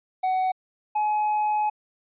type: tone pair in turn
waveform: triangle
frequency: 748 / 846.3 Hz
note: F#5 / G#5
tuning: +19 / +32 cents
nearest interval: major second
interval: 213 cents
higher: second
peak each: -19 dBFS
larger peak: neither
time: 0.23-0.52 / 0.95-1.7 s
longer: second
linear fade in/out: 10 ms
effects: resampled to 8000 Hz